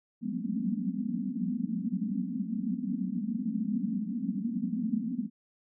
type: band-pass noise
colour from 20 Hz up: white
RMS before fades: -32 dBFS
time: 0.21-5.3 s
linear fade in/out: 50 ms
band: 180 to 260 Hz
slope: 96 dB/octave
effects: none